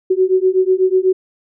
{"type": "beating tone pair", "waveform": "sine", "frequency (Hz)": [370, 378.1], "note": ["F#4", "F#4"], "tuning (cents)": [0, 38], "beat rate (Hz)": 8.1, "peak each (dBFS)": -14, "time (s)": [0.1, 1.13], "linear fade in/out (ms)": 10, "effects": []}